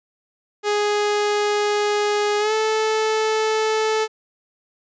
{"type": "tone with pitch glide", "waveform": "sawtooth", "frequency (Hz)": [415.3, 436.7], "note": ["G#4", "A4"], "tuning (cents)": [0, -13], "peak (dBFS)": -14, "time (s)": [0.63, 4.08], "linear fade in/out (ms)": 50, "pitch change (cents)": 87, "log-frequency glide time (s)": [2.39, 2.53], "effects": ["resampled to 16000 Hz"]}